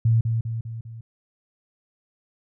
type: tone with echo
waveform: sine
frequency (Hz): 113.9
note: A#2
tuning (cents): -40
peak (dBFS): -15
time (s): 0.05-0.21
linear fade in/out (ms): 5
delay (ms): 200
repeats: 4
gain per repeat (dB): -5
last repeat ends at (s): 1.01
effects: none